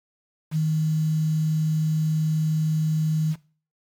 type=tone with quantisation; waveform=sine; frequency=156.5 Hz; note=D#3; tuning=10 cents sharp; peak=-19 dBFS; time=0.51-3.36 s; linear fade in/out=50 ms; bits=7; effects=noise-tail reverb RT60 0.4 s tail -19 dB re dry + MP3 96 kbps